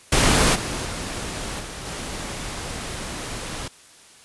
pink noise with level steps, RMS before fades -17 / -28 / -30 / -34 / -31 dBFS, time 0.12-3.68 s, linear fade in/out 5 ms, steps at 0.54 / 0.85 / 1.59 / 1.85 s, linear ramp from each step 20 ms, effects white hiss -49 dBFS RMS until 4.24 s + resampled to 24000 Hz

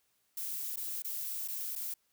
violet noise with dropouts, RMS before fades -38 dBFS, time 0.37-1.94 s, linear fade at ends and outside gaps 5 ms, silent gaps 0.761-0.771 / 1.022-1.045 / 1.478-1.483 / 1.754-1.759 s, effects white hiss -75 dBFS RMS until 2.12 s

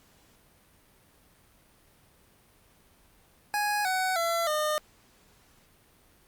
25% pulse tone with pitch steps, 830.6 / 748.6 / 674.7 / 608 Hz, G#5 / F#5 / E5 / D#5, 0 / +20 / +40 / -40 cents, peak -22 dBFS, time 3.54-4.78 s, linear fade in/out 0 ms, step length 310 ms, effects pink hiss -61 dBFS RMS until 6.27 s + Opus 48 kbps

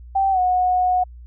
sine tone with pitch glide, 778 to 730.1 Hz, G5 to F#5, -13 to -23 cents, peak -15 dBFS, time 0.15-1.04 s, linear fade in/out 10 ms, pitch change -110 cents, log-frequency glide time 0.31-0.39 s, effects added 60 Hz sine -37 dBFS peak until 1.26 s

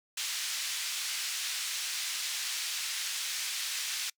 white band-pass noise, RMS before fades -35 dBFS, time 0.17-4.1 s, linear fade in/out 5 ms, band 2100 to 6400 Hz, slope 12 dB/octave, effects noise-tail reverb RT60 0.1 s tail -25 dB re dry

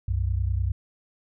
sine tone pair together, 64.57 / 94.7 Hz, C2 / F#2, -22 / +41 cents, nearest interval perfect fifth, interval 663 cents, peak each -25 dBFS, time 0.08-0.72 s, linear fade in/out 5 ms, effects none

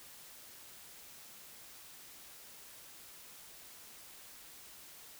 silence, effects white hiss -54 dBFS RMS until 5.19 s

